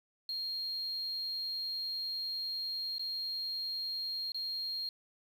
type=tone with dropouts; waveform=sine; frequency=4230 Hz; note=C8; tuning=18 cents sharp; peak=-33 dBFS; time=0.29-4.89 s; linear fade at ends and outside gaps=2 ms; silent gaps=2.983-2.994 / 4.32-4.345 s; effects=tanh soft clip ceiling -32 dBFS + 10-bit